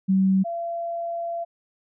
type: tone pair in turn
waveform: sine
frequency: 190.9 / 680.3 Hz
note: G3 / F5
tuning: -46 / -46 cents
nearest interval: octave + minor seventh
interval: 2200 cents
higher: second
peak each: -16 / -26 dBFS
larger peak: first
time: 0.08-0.44 / 0.44-1.45 s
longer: second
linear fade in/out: 20 ms
effects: none